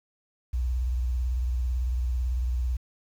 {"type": "tone with vibrato", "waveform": "sine", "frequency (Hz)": 61.74, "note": "B1", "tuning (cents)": 0, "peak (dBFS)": -23, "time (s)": [0.53, 2.77], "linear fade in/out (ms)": 10, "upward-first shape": "sine", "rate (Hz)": 18, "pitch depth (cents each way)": 130, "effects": ["tanh soft clip ceiling -20 dBFS", "9-bit"]}